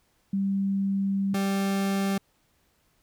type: tone pair in turn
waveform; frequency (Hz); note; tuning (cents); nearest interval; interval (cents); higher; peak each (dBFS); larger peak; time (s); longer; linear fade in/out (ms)
sine / 40% pulse; 196 / 196; G3 / G3; 0 / 0; unison; 0; neither; -23; neither; 0.33-1.34 / 1.34-2.18; first; 5
effects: pink hiss -68 dBFS RMS until 3.02 s